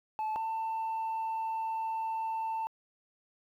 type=tone pair in turn; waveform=sine; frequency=868 / 892.4 Hz; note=A5 / A5; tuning=-24 / +24 cents; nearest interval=unison; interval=48 cents; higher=second; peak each=-28 / -29 dBFS; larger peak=first; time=0.19-0.36 / 0.36-2.67 s; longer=second; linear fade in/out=0 ms; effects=tanh soft clip ceiling -30 dBFS + 11-bit